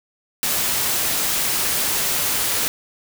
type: noise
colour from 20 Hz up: white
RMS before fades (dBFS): -21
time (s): 0.43-2.68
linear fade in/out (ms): 0
effects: none